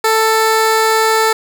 15% pulse tone, 442.1 Hz, A4, 8 cents sharp, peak -4 dBFS, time 0.04-1.33 s, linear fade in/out 5 ms, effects none

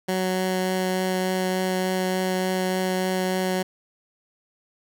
15% pulse tone with vibrato, 185.8 Hz, F#3, 7 cents sharp, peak -16 dBFS, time 0.08-3.63 s, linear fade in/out 10 ms, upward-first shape triangle, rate 3.4 Hz, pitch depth 8 cents each way, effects none

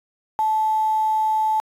sine tone with quantisation, 870 Hz, A5, 20 cents flat, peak -17 dBFS, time 0.39-1.6 s, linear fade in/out 0 ms, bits 7, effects resampled to 32000 Hz

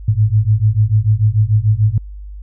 sine beating tone pair, 103.83 / 110.63 Hz, G#2 / A2, 0 / +10 cents, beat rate 6.8 Hz, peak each -13 dBFS, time 0.08-1.98 s, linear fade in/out 5 ms, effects added 50 Hz sine -28 dBFS peak until 2.42 s

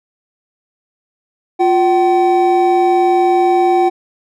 triangle tone pair together, 352.1 / 762.6 Hz, F4 / G5, +14 / -48 cents, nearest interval octave + minor second, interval 1338 cents, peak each -10 dBFS, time 1.59-3.9 s, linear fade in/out 20 ms, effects none

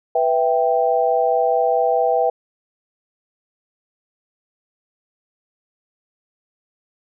sine chord, E minor, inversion second, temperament equal, 493.9 / 659.3 / 784 Hz, B4 / E5 / G5, 0 / 0 / 0 cents, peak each -19 dBFS, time 0.15-2.3 s, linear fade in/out 5 ms, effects none

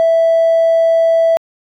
triangle tone, 659 Hz, E5, 1 cent flat, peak -5 dBFS, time 0-1.37 s, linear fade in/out 0 ms, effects tanh soft clip ceiling -5 dBFS

